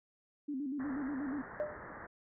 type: tone with vibrato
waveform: sine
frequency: 276.4 Hz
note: C#4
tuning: 5 cents flat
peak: -35 dBFS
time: 0.48-1.42 s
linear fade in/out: 10 ms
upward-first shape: square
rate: 8.3 Hz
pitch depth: 96 cents each way
type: low-pass noise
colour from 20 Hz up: white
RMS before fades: -48 dBFS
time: 0.79-2.07 s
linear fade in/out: 10 ms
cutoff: 1900 Hz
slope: 96 dB/octave
type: tone with exponential decay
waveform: sine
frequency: 600 Hz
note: D5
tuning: 37 cents sharp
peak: -29 dBFS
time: 1.6-1.84 s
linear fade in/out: 0 ms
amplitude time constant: 52 ms
effects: none

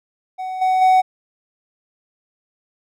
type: tone with level steps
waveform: triangle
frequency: 748 Hz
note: F#5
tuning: 19 cents sharp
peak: -22 / -12 / -8 dBFS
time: 0.38-1.02 s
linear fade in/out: 20 ms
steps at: 0.61 / 0.81 s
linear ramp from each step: 10 ms
effects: none

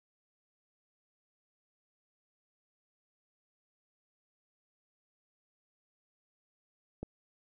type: click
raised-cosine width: 2 ms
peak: -25 dBFS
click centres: 7.03 s
effects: none

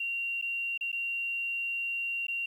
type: tone with dropouts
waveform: sine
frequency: 2760 Hz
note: F7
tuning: 21 cents flat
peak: -30 dBFS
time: 0-2.46 s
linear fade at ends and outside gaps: 5 ms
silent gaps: 0.415-0.423 / 0.777-0.809 / 0.918-0.927 / 2.269-2.282 s
effects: 10-bit

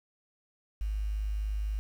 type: tone with quantisation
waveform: sine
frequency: 51.91 Hz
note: G#1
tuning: in tune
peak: -29 dBFS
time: 0.81-1.79 s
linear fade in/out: 0 ms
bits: 9
effects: none

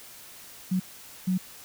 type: tone bursts at uneven times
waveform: sine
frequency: 185 Hz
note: F#3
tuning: in tune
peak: -22 dBFS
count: 2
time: 0.71-0.8 / 1.27-1.38 s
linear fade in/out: 10 ms
effects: white hiss -47 dBFS RMS until 1.64 s

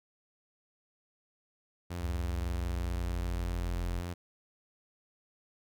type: tone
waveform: sawtooth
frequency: 87.4 Hz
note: F2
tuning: 2 cents sharp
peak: -32 dBFS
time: 1.9-4.14 s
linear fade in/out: 10 ms
type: linear sweep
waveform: sine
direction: down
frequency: 69.3 to 43.56 Hz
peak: -32 dBFS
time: 1.99-4.03 s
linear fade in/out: 50 ms
effects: none

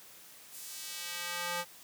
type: tone with high-pass filter sweep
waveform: square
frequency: 174.61 Hz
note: F3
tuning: in tune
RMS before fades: -39 dBFS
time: 0.5-1.65 s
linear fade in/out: 50 ms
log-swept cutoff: 10000 to 670 Hz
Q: 0.7
effects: white hiss -54 dBFS RMS until 1.83 s + high-pass 100 Hz 12 dB/octave

